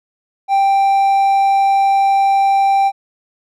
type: tone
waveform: triangle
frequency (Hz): 786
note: G5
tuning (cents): +4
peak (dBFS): -8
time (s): 0.48-2.92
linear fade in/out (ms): 50
effects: none